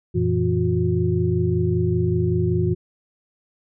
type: tone cluster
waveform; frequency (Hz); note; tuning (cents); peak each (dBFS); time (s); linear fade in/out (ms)
sine; 91.1 / 116.3 / 167.2 / 360.6; F#2 / A#2 / E3 / F#4; -26 / -4 / +25 / -45; -23; 0.14-2.75; 20
effects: none